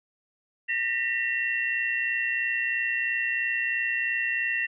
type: tone cluster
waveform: sine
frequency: 1826 / 1949 / 2726 Hz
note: A#6 / B6 / F7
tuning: -36 / -23 / -43 cents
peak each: -29 dBFS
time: 0.68-4.67 s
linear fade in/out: 20 ms
effects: none